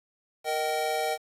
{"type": "chord", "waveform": "square", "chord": "Eb major", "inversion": "second", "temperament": "equal with one note detuned", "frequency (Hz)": [466.2, 622.3, 769.2], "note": ["Bb4", "Eb5", "G5"], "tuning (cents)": [0, 0, -33], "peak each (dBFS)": [-33, -32, -30], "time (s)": [0.44, 1.18], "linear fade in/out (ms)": 50, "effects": ["resampled to 32000 Hz", "9-bit"]}